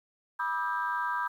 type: tone cluster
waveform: sine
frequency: 977 / 1195 / 1297 / 1585 Hz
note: B5 / D6 / E6 / G6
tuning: -19 / +30 / -28 / +19 cents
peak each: -31 / -35 / -37 / -33 dBFS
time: 0.39-1.28 s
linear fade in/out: 10 ms
effects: tanh soft clip ceiling -19 dBFS + 10-bit